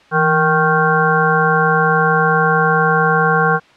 harmonic tone with a mistuned harmonic, 155.56 Hz, D#3, in tune, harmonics 1 / 3 / 5 / 7 / 9 / 10, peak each -18 / -18 / -18 / -18 / -18 / -18 dBFS, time 0.11-3.6 s, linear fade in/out 50 ms, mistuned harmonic 1, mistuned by +97 cents, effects white hiss -47 dBFS RMS until 3.76 s + low-pass 3000 Hz 12 dB/octave

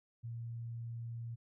sine tone, 116.54 Hz, A#2, in tune, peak -40 dBFS, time 0.23-1.36 s, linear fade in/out 20 ms, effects none

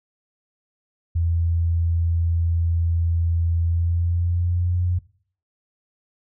sine tone with pitch glide, 84 to 88.94 Hz, E2 to F2, +33 to +32 cents, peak -18 dBFS, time 1.15-4.99 s, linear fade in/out 10 ms, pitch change +99 cents, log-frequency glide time 3.64-4.81 s, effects noise-tail reverb RT60 0.5 s tail -19 dB re dry

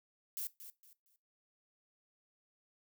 violet noise with echo, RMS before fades -40 dBFS, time 0.37-0.47 s, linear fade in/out 0 ms, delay 230 ms, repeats 3, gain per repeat -11 dB, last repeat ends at 1.16 s, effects noise-tail reverb RT60 0.2 s tail -17 dB re dry

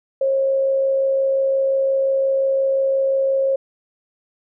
sine tone with amplitude modulation, 540 Hz, C#5, 45 cents flat, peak -14 dBFS, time 0.21-3.56 s, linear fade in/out 5 ms, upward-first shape sine, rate 65.7 Hz, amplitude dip 25%, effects none

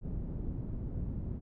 pink low-pass noise, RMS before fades -37 dBFS, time 0.01-1.41 s, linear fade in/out 50 ms, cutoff 220 Hz, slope 12 dB/octave, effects none

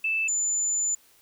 sine tone pair in turn, 2637 / 7040 Hz, E7 / A8, 0 / 0 cents, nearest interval octave + perfect fourth, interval 1700 cents, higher second, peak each -23 / -23 dBFS, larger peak neither, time 0.04-0.28 / 0.28-0.95 s, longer second, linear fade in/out 5 ms, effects white hiss -59 dBFS RMS until 1.21 s

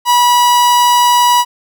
45% pulse tone, 974 Hz, B5, 24 cents flat, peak -7 dBFS, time 0.05-1.45 s, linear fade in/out 50 ms, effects none

